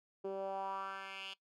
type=tone with band-pass filter sweep; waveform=10% pulse; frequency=193.6 Hz; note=G3; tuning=21 cents flat; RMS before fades=-42 dBFS; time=0.24-1.34 s; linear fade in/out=10 ms; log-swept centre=400 to 3300 Hz; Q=3.2; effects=noise-tail reverb RT60 0.1 s tail -18 dB re dry